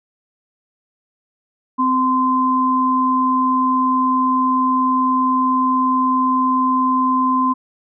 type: tone pair together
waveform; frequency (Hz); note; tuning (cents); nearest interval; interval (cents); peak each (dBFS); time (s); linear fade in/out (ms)
sine; 258.5 / 1034; C4 / C6; -21 / -21; 2 octaves; 2400; -18 / -15; 1.78-7.54; 20
effects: none